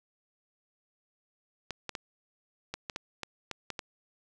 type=clicks; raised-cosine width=0.2 ms; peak=-18 dBFS; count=10; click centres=1.707 / 1.893 / 1.952 / 2.74 / 2.898 / 2.961 / 3.233 / 3.513 / 3.703 / 3.792 s; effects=none